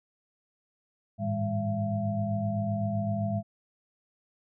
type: tone cluster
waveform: sine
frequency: 101.3 / 109.1 / 160.4 / 202.7 / 675 Hz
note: G#2 / A2 / E3 / G#3 / E5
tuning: -43 / -14 / -47 / -42 / +41 cents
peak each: -38 / -31 / -40 / -31 / -33 dBFS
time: 1.18-3.43 s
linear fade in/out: 50 ms
effects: none